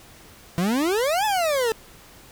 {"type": "exponential two-way sweep", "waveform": "40% pulse", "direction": "up then down", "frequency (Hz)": [165.2, 880, 434.4], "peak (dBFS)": -19, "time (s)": [0.58, 1.72], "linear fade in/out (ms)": 0, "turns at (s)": 1.25, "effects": ["pink hiss -48 dBFS RMS until 2.31 s"]}